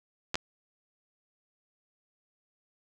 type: clicks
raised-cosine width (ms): 0.2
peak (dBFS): -12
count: 2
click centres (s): 0.344 / 0.355
effects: none